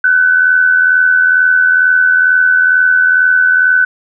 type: tone with amplitude modulation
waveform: sine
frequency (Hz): 1506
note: F#6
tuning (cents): +30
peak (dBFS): -4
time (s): 0.04-3.85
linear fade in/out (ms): 5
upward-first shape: sine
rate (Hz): 82.2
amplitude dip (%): 50
effects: none